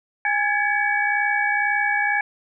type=tone cluster; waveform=sine; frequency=820 / 1657 / 1719 / 2270 Hz; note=G#5 / G#6 / A6 / C#7; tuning=-22 / -4 / -41 / +41 cents; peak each=-24 dBFS; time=0.25-2.21 s; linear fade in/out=2 ms; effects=none